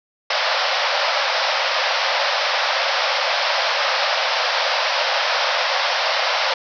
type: band-pass noise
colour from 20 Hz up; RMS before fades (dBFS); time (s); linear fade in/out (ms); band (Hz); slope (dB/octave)
pink; -20; 0.3-6.54; 5; 520 to 5500; 96
effects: none